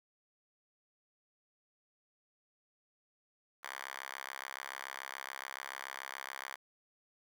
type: tone with high-pass filter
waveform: 5% pulse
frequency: 67 Hz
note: C2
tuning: 42 cents sharp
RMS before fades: -45 dBFS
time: 3.63-6.56 s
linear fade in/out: 10 ms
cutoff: 1300 Hz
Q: 4.3
effects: 11-bit